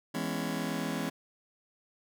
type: chord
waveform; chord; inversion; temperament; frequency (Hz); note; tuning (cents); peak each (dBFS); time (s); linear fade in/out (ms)
sawtooth; C# minor seventh; first; just; 166.31 / 207.9 / 249.5 / 277.2; E3 / G#3 / B3 / C#4; +16 / +2 / +18 / 0; -33; 0.14-1.1; 10
effects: none